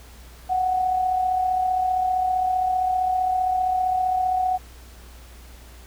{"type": "tone with amplitude modulation", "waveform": "sine", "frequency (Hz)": 741, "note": "F#5", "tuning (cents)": 2, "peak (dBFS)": -17, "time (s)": [0.49, 4.58], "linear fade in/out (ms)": 20, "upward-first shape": "sine", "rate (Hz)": 35.3, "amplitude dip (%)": 45, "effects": ["added 60 Hz sine -43 dBFS peak until 5.86 s", "pink hiss -49 dBFS RMS until 5.86 s"]}